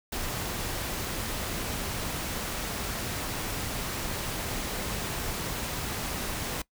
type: noise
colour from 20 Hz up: pink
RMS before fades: -33 dBFS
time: 0.12-6.62 s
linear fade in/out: 5 ms
effects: noise-tail reverb RT60 0.1 s tail -21 dB re dry